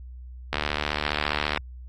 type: click train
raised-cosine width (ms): 0.3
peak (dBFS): -8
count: 79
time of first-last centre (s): 0.53-1.574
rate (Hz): 74.7
effects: added 62 Hz sine -38 dBFS peak until 1.88 s + AAC 48 kbps